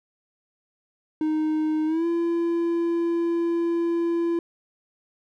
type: tone with pitch glide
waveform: triangle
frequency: 310.4 to 338.5 Hz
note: D#4 to E4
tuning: -4 to +46 cents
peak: -19 dBFS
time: 1.21-4.39 s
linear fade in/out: 2 ms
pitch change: +150 cents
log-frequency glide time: 1.86-2.06 s
effects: none